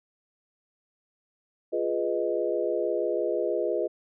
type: chord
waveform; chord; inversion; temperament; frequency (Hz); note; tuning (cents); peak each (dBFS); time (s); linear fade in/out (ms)
sine; F half-diminished seventh; none; equal; 349.2 / 415.3 / 493.9 / 622.3; F4 / Ab4 / Cb5 / Eb5; 0 / 0 / 0 / 0; -30; 1.72-3.88; 20
effects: none